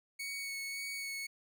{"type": "tone with vibrato", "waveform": "sawtooth", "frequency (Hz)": 2222, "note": "C#7", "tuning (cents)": 4, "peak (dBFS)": -35, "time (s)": [0.19, 1.27], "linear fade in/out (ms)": 10, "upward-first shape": "sine", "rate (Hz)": 1.8, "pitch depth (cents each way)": 14, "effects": []}